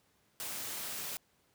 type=noise with amplitude modulation; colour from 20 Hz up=white; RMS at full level=-39 dBFS; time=0.4-1.17 s; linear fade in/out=0 ms; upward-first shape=sine; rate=194 Hz; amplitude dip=25%; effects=pink hiss -71 dBFS RMS until 1.54 s + high-pass 80 Hz 12 dB/octave